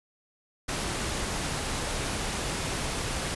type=noise; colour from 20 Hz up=pink; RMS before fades=-31 dBFS; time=0.68-3.35 s; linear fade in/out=10 ms; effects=resampled to 24000 Hz